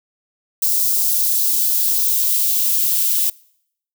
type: noise with high-pass filter sweep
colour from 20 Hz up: violet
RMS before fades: -17 dBFS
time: 0.62-3.3 s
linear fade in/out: 5 ms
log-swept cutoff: 4800 to 2700 Hz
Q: 1.2
effects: noise-tail reverb RT60 0.7 s tail -24 dB re dry